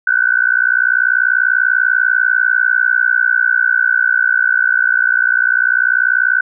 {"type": "tone with amplitude modulation", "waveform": "sine", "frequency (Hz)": 1507, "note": "F#6", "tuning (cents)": 31, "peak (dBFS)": -6, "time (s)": [0.07, 6.41], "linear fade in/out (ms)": 5, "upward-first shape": "sine", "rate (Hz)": 60.2, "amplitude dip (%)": 100, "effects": []}